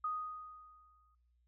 sine tone with exponential decay, 1244.5 Hz, D#6, in tune, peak -33 dBFS, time 0.04-1.15 s, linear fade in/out 5 ms, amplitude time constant 240 ms, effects noise-tail reverb RT60 0.5 s tail -19 dB re dry + added 60 Hz sine -70 dBFS peak until 1.47 s

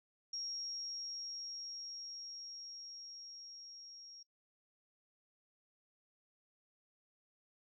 sine tone with level ramp, 5588 Hz, F8, in tune, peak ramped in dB -39 to -52 dBFS, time 0.33-4.23 s, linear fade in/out 5 ms, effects noise-tail reverb RT60 0.1 s tail -23 dB re dry

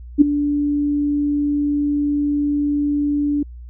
sine tone with ADSR envelope, 290.5 Hz, D4, 19 cents flat, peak -3 dBFS, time 0.18-3.43 s, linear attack 34 ms, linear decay 10 ms, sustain -13 dB, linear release 5 ms, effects added 60 Hz sine -33 dBFS peak until 3.69 s

